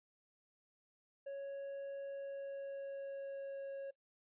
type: tone with pitch glide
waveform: triangle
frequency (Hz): 554.4 to 549.3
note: C#5 to C#5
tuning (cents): 0 to -16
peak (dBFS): -40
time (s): 1.26-3.91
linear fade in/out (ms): 10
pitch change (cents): -16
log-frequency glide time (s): 2.03-3.72
effects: noise-tail reverb RT60 0.1 s tail -23 dB re dry + resampled to 8000 Hz